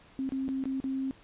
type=tone with dropouts; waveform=sine; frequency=266.4 Hz; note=C4; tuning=31 cents sharp; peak=-29 dBFS; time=0.19-1.11 s; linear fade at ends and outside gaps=0 ms; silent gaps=0.291-0.321 / 0.481-0.489 / 0.639-0.655 / 0.802-0.841 s; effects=pink hiss -57 dBFS RMS until 1.23 s + resampled to 8000 Hz